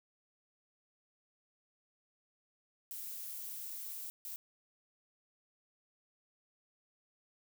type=noise bursts at uneven times; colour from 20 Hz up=violet; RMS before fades=-44 dBFS; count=2; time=2.91-4.1 / 4.25-4.36 s; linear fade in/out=0 ms; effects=none